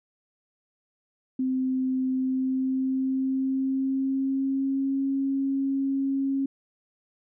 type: tone with pitch glide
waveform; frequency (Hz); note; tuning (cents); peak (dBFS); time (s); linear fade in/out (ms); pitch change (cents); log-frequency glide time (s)
sine; 259.6 to 272.2; C4 to C#4; -13 to -31; -23; 1.39-6.46; 5; +82; 2.1-5.05
effects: none